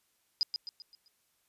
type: tone with echo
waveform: sine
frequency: 4961 Hz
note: D#8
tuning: 6 cents flat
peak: -24 dBFS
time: 0.41-0.43 s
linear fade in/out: 0 ms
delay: 130 ms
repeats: 5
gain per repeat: -7 dB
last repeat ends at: 1.08 s
effects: white hiss -74 dBFS RMS until 1.48 s + resampled to 32000 Hz